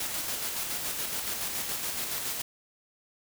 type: noise with tremolo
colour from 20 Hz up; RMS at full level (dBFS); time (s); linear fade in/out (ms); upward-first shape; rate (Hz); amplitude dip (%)
white; -32; 0-2.42; 5; square; 7.1; 30
effects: none